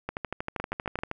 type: two click trains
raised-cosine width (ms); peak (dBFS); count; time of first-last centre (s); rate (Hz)
0.5; -16 / -16; 14 / 4; 0.09-1.114 / 0.6-0.989; 12.7 / 7.71
effects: none